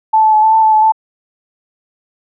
sine tone with pitch steps, 876 / 870 / 858 / 878 / 886 / 873 / 863 / 879 Hz, A5 / A5 / A5 / A5 / A5 / A5 / A5 / A5, -8 / -20 / -44 / -4 / +12 / -14 / -34 / -2 cents, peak -6 dBFS, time 0.13-0.922 s, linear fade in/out 10 ms, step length 99 ms, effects none

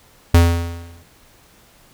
square tone with exponential decay, 85.1 Hz, F2, 44 cents flat, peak -6 dBFS, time 0.34-1.03 s, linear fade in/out 5 ms, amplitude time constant 150 ms, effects pink hiss -51 dBFS RMS until 1.93 s

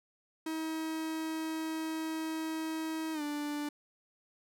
45% pulse tone with pitch glide, 318.8 to 294 Hz, D#4 to D4, +42 to +2 cents, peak -34 dBFS, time 0.46-3.69 s, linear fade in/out 5 ms, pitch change -140 cents, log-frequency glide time 3.13-3.22 s, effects none

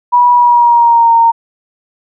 sine tone with pitch glide, 973 to 922.1 Hz, B5 to A#5, -26 to -19 cents, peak -4 dBFS, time 0.12-1.32 s, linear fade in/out 20 ms, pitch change -93 cents, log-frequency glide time 0.32-1.13 s, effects none

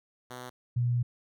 5% pulse / sine tone pair in turn, 125.1 / 121.19 Hz, B2 / B2, +23 / -32 cents, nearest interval minor second, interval 55 cents, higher first, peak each -29 / -24 dBFS, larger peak second, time 0.3-0.5 / 0.76-1.03 s, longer second, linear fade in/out 10 ms, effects none

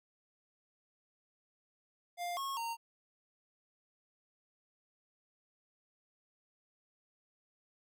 square tone with pitch steps, 701 / 1092 / 923 Hz, F5 / C#6 / A#5, +6 / -26 / -17 cents, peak -37 dBFS, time 2.17-2.77 s, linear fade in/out 50 ms, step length 200 ms, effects none

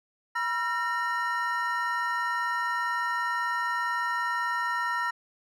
triangle tone cluster, 966 / 1356 / 1841 Hz, B5 / E6 / A#6, -39 / +49 / -22 cents, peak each -29 dBFS, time 0.35-5.11 s, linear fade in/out 10 ms, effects none

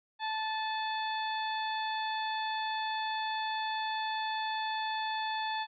harmonic tone with a mistuned harmonic, 875 Hz, A5, 10 cents flat, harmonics 1 / 2 / 3 / 4 / 5, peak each -33 / -39 / -45 / -41 / -46 dBFS, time 0.19-5.67 s, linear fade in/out 50 ms, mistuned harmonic 3, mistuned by -33 cents, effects none

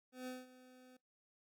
25% pulse tone with ADSR envelope, 254.2 Hz, C4, 50 cents flat, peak -39 dBFS, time 0.12-0.97 s, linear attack 150 ms, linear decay 190 ms, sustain -17 dB, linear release 6 ms, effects noise-tail reverb RT60 0.2 s tail -21 dB re dry

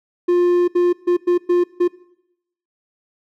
triangle tone bursts at uneven times, 352.9 Hz, F4, 18 cents sharp, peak -10 dBFS, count 6, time 0.28-0.68 / 0.75-0.93 / 1.07-1.17 / 1.27-1.38 / 1.49-1.64 / 1.8-1.88 s, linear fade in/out 10 ms, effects noise-tail reverb RT60 0.8 s tail -21 dB re dry

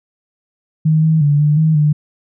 sine tone with pitch steps, 156.8 / 159 / 145.3 / 149.1 / 158 / 149.8 Hz, D#3 / D#3 / D3 / D3 / D#3 / D3, +14 / +38 / -18 / +27 / +27 / +35 cents, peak -9 dBFS, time 0.85-1.93 s, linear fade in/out 10 ms, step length 180 ms, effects none

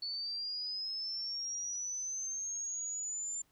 sine linear sweep, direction up, 4435 to 7230 Hz, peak -36 dBFS, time 0.02-3.42 s, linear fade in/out 5 ms, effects pink hiss -72 dBFS RMS until 3.51 s

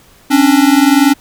square tone pair together, 270 / 290.7 Hz, C#4 / D4, -45 / -18 cents, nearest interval minor second, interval 127 cents, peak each -10 dBFS, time 0.3-1.14 s, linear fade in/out 20 ms, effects pink hiss -45 dBFS RMS until 1.2 s

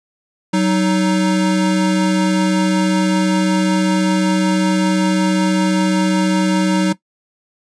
square tone pair together, 187.9 / 311.4 Hz, F#3 / D#4, +27 / +2 cents, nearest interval major sixth, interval 875 cents, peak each -15 / -18 dBFS, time 0.53-6.93 s, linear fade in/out 10 ms, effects noise-tail reverb RT60 0.1 s tail -17 dB re dry + resampled to 22050 Hz

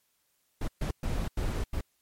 brown noise bursts at uneven times, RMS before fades -30 dBFS, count 5, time 0.61-0.68 / 0.81-0.91 / 1.03-1.28 / 1.37-1.64 / 1.73-1.81 s, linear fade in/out 5 ms, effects white hiss -73 dBFS RMS until 2.01 s + MP3 64 kbps

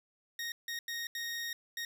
20% pulse tone bursts at uneven times, 1864.7 Hz, A#6, in tune, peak -31 dBFS, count 5, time 0.39-0.52 / 0.68-0.79 / 0.88-1.07 / 1.15-1.53 / 1.77-1.85 s, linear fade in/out 2 ms, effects none

